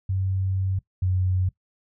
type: tone pair in turn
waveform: sine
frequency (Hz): 95.1 / 92.39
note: F#2 / F#2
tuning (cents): +48 / -2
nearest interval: minor second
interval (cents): 50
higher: first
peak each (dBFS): -22 / -20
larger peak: second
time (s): 0.09-0.79 / 1.02-1.49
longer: first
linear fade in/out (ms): 5
effects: noise-tail reverb RT60 0.1 s tail -18 dB re dry